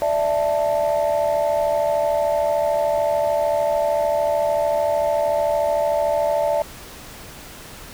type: chord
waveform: sine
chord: D suspended second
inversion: none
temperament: just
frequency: 587.3 / 660.7 / 881 Hz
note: D5 / E5 / A5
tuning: 0 / +4 / +2 cents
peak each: -19 / -20 / -24 dBFS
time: 0.02-6.62 s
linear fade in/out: 0 ms
effects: tanh soft clip ceiling -11 dBFS + pink hiss -39 dBFS RMS until 7.93 s